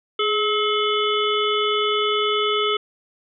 harmonic tone with a mistuned harmonic, 430 Hz, A4, 40 cents flat, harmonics 1 / 3 / 5 / 7 / 8, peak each -22 / -23 / -29 / -25 / -28 dBFS, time 0.19-2.77 s, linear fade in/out 5 ms, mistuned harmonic 1, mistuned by -43 cents, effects none

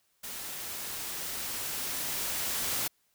white noise with level ramp, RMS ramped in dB -40 to -31 dBFS, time 0.23-2.88 s, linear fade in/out 10 ms, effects white hiss -72 dBFS RMS until 3.14 s

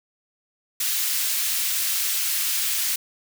white high-pass noise, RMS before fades -24 dBFS, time 0.8-2.96 s, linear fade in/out 5 ms, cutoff 2000 Hz, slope 12 dB/octave, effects none

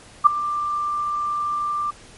sine tone with ADSR envelope, 1184 Hz, D6, 14 cents sharp, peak -4 dBFS, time 0.24-1.91 s, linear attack 25 ms, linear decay 7 ms, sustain -17 dB, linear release 11 ms, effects pink hiss -46 dBFS RMS until 2.17 s + MP3 48 kbps

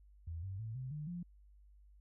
sine tone with pitch steps, 82.5 / 95.87 / 111.4 / 129.46 / 150.43 / 174.81 Hz, E2 / G2 / A2 / C3 / D3 / F3, +2 / -38 / +22 / -18 / +42 / +2 cents, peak -40 dBFS, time 0.27-1.23 s, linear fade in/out 5 ms, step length 160 ms, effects added 50 Hz sine -59 dBFS peak until 2 s

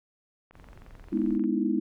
click train, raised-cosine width 0.5 ms, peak -36 dBFS, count 22, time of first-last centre 0.51-1.439 s, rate 22.6 Hz
brown noise, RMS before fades -49 dBFS, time 0.52-1.4 s, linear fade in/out 50 ms
sine chord, E major seventh, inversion first, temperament equal with one note detuned, 207.7 / 246.9 / 305.6 / 329.6 Hz, G#3 / B3 / D#4 / E4, 0 / 0 / -31 / 0 cents, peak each -29 dBFS, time 1.12-1.8 s, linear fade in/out 10 ms
effects none

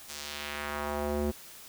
square tone with band-pass filter sweep, 73.42 Hz, D2, in tune, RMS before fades -34 dBFS, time 0.08-1.32 s, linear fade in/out 20 ms, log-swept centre 7200 to 310 Hz, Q 1.1, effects white hiss -49 dBFS RMS until 1.68 s

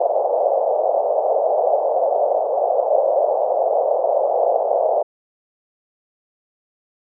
pink band-pass noise, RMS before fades -18 dBFS, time 0-5.03 s, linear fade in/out 10 ms, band 530 to 720 Hz, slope 48 dB/octave, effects none

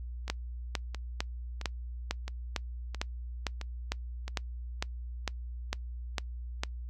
two click trains, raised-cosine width 0.2 ms, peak -22 / -13 dBFS, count 7 / 15, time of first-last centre 0.28-4.28 / 0.3-6.635 s, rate 1.5 / 2.21 Hz, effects noise-tail reverb RT60 0.1 s tail -24 dB re dry + added 60 Hz sine -37 dBFS peak until 6.89 s

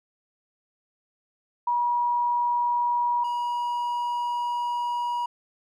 sine / triangle tone pair in turn, 962 / 962 Hz, B5 / B5, -46 / -46 cents, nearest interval unison, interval 0 cents, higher neither, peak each -21 / -23 dBFS, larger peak first, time 1.67-3.24 / 3.24-5.26 s, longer second, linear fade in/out 5 ms, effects none

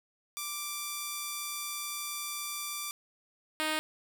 5% pulse tone pair in turn, 1174.7 / 310.8 Hz, D6 / D#4, 0 / -2 cents, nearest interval octave + major seventh, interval 2302 cents, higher first, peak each -23 / -18 dBFS, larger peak second, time 0.37-2.91 / 3.6-3.79 s, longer first, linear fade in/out 0 ms, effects none

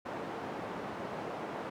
white band-pass noise, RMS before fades -40 dBFS, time 0.05-1.7 s, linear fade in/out 10 ms, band 150 to 850 Hz, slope 12 dB/octave, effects none

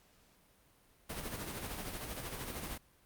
pink noise with tremolo, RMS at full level -40 dBFS, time 1.09-2.78 s, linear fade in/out 10 ms, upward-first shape sine, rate 13 Hz, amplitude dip 45%, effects pink hiss -67 dBFS RMS until 3.05 s + Opus 48 kbps

